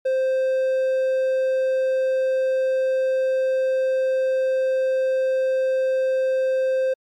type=tone; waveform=triangle; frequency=523.3 Hz; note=C5; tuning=in tune; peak=-16 dBFS; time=0.05-6.94 s; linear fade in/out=10 ms; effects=MP3 96 kbps